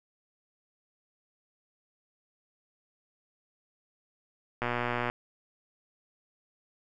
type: click train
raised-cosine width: 0.5 ms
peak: -15 dBFS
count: 59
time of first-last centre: 4.62-5.099 s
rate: 121 Hz
effects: none